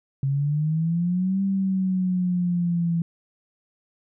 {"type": "exponential two-way sweep", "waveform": "sine", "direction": "up then down", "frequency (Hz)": [134.9, 196, 167], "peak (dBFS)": -20, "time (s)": [0.23, 3.02], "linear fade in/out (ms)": 2, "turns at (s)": 1.42, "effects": []}